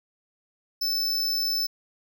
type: tone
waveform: square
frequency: 5274 Hz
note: E8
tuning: in tune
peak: -24 dBFS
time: 0.81-1.67 s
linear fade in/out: 10 ms
effects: none